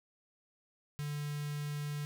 square tone with notch filter, 146.8 Hz, D3, in tune, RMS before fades -38 dBFS, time 0.99-2.05 s, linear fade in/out 0 ms, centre 600 Hz, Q 0.54, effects none

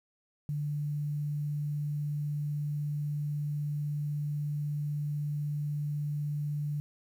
sine tone with quantisation, 147.3 Hz, D3, 6 cents sharp, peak -30 dBFS, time 0.49-6.8 s, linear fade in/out 0 ms, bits 10, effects none

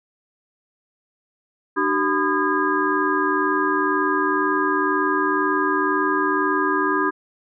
sine tone cluster, 300.2 / 382.2 / 1006 / 1226 / 1632 Hz, D4 / G4 / B5 / D#6 / G#6, +38 / -44 / +32 / -26 / -31 cents, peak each -24 dBFS, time 1.76-7.11 s, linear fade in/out 20 ms, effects none

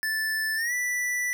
square tone with pitch glide, 1756 to 1971 Hz, A6 to B6, -4 to -4 cents, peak -26 dBFS, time 0.03-1.33 s, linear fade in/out 0 ms, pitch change +200 cents, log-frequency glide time 0.56-0.73 s, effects none

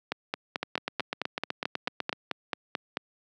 two click trains, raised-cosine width 0.3 ms, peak -12 / -13 dBFS, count 14 / 13, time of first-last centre 0.12-2.971 / 0.63-2.128 s, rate 4.56 / 8.01 Hz, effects high-pass 200 Hz 12 dB/octave

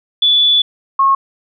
sine tone pair in turn, 3454 / 1087.9 Hz, A7 / C#6, -33 / -33 cents, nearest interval octave + minor sixth, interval 2000 cents, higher first, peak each -8 dBFS, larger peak neither, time 0.22-0.62 / 0.99-1.15 s, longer first, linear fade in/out 5 ms, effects none

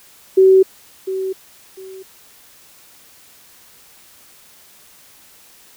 sine tone with echo, 380.1 Hz, F#4, 47 cents sharp, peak -6 dBFS, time 0.37-0.63 s, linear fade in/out 10 ms, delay 700 ms, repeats 2, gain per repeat -13 dB, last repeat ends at 2.03 s, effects white hiss -47 dBFS RMS until 5.76 s

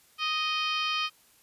harmonic tone, 622.3 Hz, D#5, in tune, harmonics 2 / 3 / 4 / 5 / 6 / 7 / 8 / 9, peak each -31 / -42 / -32 / -32 / -42 / -40 / -39 / -46 dBFS, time 0.18-1.1 s, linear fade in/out 50 ms, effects white hiss -61 dBFS RMS until 1.42 s + resampled to 32000 Hz

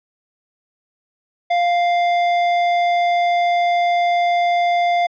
triangle tone with hard clipping, 698.5 Hz, F5, in tune, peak -16 dBFS, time 1.5-5.07 s, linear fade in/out 10 ms, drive 16 dB, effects low-pass 4000 Hz 12 dB/octave

